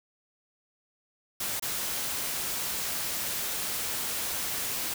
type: noise with dropouts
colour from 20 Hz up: white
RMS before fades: -32 dBFS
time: 1.4-4.94 s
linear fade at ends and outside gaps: 5 ms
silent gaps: 1.597-1.623 s
effects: none